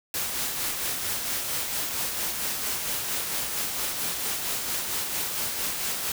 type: noise with tremolo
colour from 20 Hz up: white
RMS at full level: -28 dBFS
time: 0.14-6.12 s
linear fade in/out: 2 ms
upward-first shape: sine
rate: 4.4 Hz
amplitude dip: 35%
effects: none